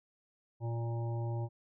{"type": "harmonic tone", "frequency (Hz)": 116.54, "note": "A#2", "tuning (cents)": 0, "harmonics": [1, 3, 5, 7, 8], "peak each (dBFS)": [-33, -44, -47, -48, -52], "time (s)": [0.6, 1.49], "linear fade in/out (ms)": 50, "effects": []}